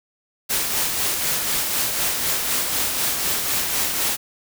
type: noise with tremolo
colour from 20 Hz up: white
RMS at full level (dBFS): -21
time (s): 0.49-4.17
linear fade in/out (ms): 20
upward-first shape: sine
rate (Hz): 4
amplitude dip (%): 35
effects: none